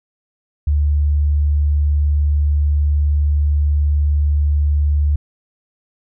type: tone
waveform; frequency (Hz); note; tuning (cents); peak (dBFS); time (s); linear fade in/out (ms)
sine; 73.42; D2; 0; -12; 0.67-5.16; 5
effects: none